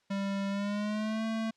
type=tone with pitch glide; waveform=square; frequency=197.4 to 222.9 Hz; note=G3 to A3; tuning=+12 to +23 cents; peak=-31 dBFS; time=0.1-1.51 s; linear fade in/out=10 ms; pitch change=+211 cents; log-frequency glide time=0.49-1.25 s; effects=white hiss -72 dBFS RMS until 1.56 s + low-pass 5000 Hz 12 dB/octave